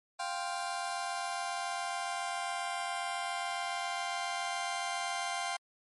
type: chord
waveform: sawtooth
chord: F suspended second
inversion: none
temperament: just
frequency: 698.5 / 785.8 / 1047.7 Hz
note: F5 / G5 / C6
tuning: 0 / +4 / +2 cents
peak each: -34 / -34 / -36 dBFS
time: 0.19-5.57 s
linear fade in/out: 10 ms
effects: MP3 48 kbps